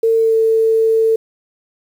sine tone with pitch glide, 452.2 to 446.7 Hz, A4 to A4, +47 to +26 cents, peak -10 dBFS, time 0.03-1.16 s, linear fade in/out 5 ms, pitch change -21 cents, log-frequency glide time 0.14-0.35 s, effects 7-bit

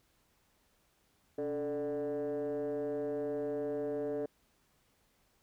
sine tone with frequency modulation, 438.7 Hz, A4, 5 cents flat, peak -31 dBFS, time 1.38-4.26 s, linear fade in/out 5 ms, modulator 154 Hz, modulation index 1, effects tanh soft clip ceiling -31 dBFS + pink hiss -72 dBFS RMS until 5.42 s

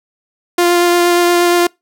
sawtooth tone with vibrato, 349.2 Hz, F4, in tune, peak -5 dBFS, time 0.58-1.67 s, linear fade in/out 5 ms, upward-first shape triangle, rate 8.5 Hz, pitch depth 12 cents each way, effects noise-tail reverb RT60 0.2 s tail -25 dB re dry

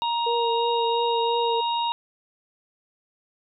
harmonic tone, 938 Hz, A#5, 11 cents sharp, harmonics 1 / 3 / 4, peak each -23 / -34 / -31 dBFS, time 0.02-1.92 s, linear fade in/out 0 ms
sine tone with vibrato, 466.2 Hz, A#4, in tune, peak -24 dBFS, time 0.26-1.61 s, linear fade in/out 10 ms, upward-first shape triangle, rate 2.9 Hz, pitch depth 29 cents each way
effects none

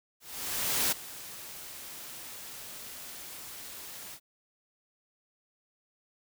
white noise with ADSR envelope, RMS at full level -27 dBFS, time 0.2-4.2 s, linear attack 720 ms, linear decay 9 ms, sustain -17 dB, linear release 66 ms, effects none

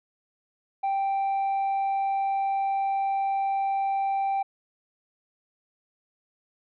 sine tone with tanh clipping, 784 Hz, G5, in tune, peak -24 dBFS, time 0.83-4.43 s, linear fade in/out 10 ms, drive 2 dB, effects none

